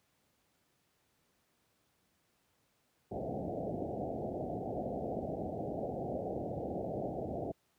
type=low-pass noise; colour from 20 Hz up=white; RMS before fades=-38 dBFS; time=3.11-7.52 s; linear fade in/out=10 ms; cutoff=760 Hz; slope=96 dB/octave; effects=pink hiss -75 dBFS RMS until 7.78 s + high-pass 80 Hz 12 dB/octave